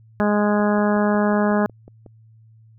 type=harmonic tone; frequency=207.7 Hz; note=G#3; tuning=in tune; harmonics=1 / 2 / 3 / 4 / 5 / 6 / 7 / 8; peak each=-18 / -24 / -23 / -27 / -29 / -31 / -32 / -31 dBFS; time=0.2-1.66 s; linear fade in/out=0 ms
type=click train; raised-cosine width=2 ms; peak=-28 dBFS; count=9; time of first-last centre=0.6-2.063 s; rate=5.47 Hz
effects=added 111 Hz sine -47 dBFS peak until 2.78 s